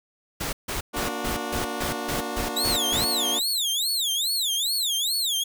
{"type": "noise bursts", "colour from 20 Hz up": "pink", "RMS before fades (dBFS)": -29, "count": 10, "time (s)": [0.4, 3.05], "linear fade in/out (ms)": 10, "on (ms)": 130, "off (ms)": 150}
{"type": "chord", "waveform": "15% pulse", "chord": "Bb augmented", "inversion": "none", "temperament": "just", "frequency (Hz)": [233.1, 291.4, 364.2], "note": ["Bb3", "D4", "F#4"], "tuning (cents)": [0, -13, -27], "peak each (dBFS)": -27, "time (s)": [0.93, 3.4], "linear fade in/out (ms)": 20}
{"type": "tone with vibrato", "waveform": "sawtooth", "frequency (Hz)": 3729, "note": "A#7", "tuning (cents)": 0, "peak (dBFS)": -20, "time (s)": [2.56, 5.44], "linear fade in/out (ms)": 10, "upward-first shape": "sine", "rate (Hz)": 2.4, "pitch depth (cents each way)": 290}
{"effects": []}